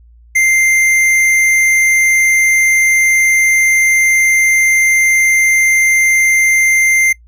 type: tone with tanh clipping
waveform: sine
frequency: 2093 Hz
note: C7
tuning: in tune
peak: -10 dBFS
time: 0.35-7.13 s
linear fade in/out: 10 ms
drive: 15 dB
effects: noise-tail reverb RT60 0.1 s tail -21 dB re dry + added 58 Hz sine -40 dBFS peak until 7.27 s